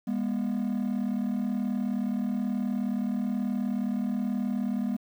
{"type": "tone pair together", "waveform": "triangle", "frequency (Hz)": [203.7, 242.6], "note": ["G#3", "B3"], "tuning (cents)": [-33, -31], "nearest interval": "minor third", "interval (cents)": 302, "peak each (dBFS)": -26, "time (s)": [0.07, 4.97], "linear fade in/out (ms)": 10, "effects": ["tanh soft clip ceiling -21 dBFS", "9-bit"]}